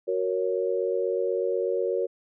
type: chord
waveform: sine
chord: F# major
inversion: none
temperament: equal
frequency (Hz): 370 / 466.2 / 554.4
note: F#4 / A#4 / C#5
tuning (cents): 0 / 0 / 0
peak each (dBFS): -28 / -27 / -29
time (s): 0.07-2.07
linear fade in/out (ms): 20
effects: none